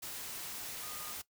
sine tone in noise, 1228 Hz, D#6, 23 cents flat, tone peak -50 dBFS, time 0.82-1.13 s, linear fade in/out 10 ms, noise white, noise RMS -43 dBFS, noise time 0.02-1.22 s, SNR -10 dB, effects noise-tail reverb RT60 0.1 s tail -18 dB re dry

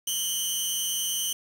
15% pulse tone pair together, 2960 / 3145 Hz, F#7 / G7, 0 / +5 cents, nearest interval minor second, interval 105 cents, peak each -22 dBFS, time 0.07-1.33 s, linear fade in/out 5 ms, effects 7-bit

